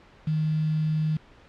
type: tone with quantisation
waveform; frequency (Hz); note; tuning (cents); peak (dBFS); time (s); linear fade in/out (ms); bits
sine; 155.56; D#3; 0; -22; 0.27-1.17; 5; 7
effects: pink hiss -53 dBFS RMS until 1.48 s + low-pass 3000 Hz 12 dB/octave